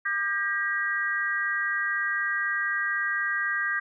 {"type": "tone cluster", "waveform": "sine", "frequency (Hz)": [1198, 1601, 1908], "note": ["D6", "G6", "A#6"], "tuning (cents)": [34, 36, 40], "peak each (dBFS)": [-33, -27, -29], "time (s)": [0.05, 3.8], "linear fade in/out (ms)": 10, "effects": []}